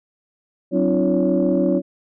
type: tone cluster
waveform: sine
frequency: 186.7 / 263.5 / 298.1 / 344.3 / 562 Hz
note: F#3 / C4 / D4 / F4 / C#5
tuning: +16 / +12 / +26 / -25 / +24 cents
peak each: -21 dBFS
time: 0.71-1.82 s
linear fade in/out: 50 ms
effects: tanh soft clip ceiling -7 dBFS